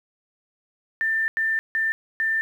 sine tone bursts at uneven times, 1787 Hz, A6, 26 cents sharp, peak -20 dBFS, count 4, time 1.01-1.28 / 1.37-1.59 / 1.75-1.92 / 2.2-2.41 s, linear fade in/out 0 ms, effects 9-bit

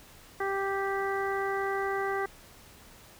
harmonic tone, 392 Hz, G4, in tune, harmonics 1 / 2 / 3 / 4 / 5, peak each -31 / -34 / -36 / -37 / -38 dBFS, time 0.4-2.26 s, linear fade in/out 5 ms, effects pink hiss -53 dBFS RMS until 3.19 s

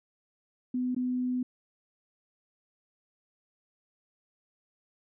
sine tone with dropouts, 251 Hz, B3, 28 cents sharp, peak -27 dBFS, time 0.74-1.43 s, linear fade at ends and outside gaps 5 ms, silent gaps 0.948-0.963 s, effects none

